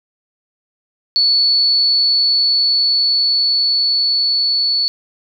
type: tone with level ramp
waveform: sine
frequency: 4435 Hz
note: C#8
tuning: in tune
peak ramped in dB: -10 to -13 dBFS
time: 1.16-4.88 s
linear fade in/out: 0 ms
effects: none